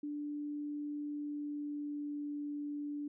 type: tone with pitch glide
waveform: sine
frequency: 293.7 to 291.8 Hz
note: D4 to D4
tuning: 0 to -11 cents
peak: -37 dBFS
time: 0.03-3.08 s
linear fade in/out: 5 ms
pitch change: -11 cents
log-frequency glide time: 1.06-2.31 s
effects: none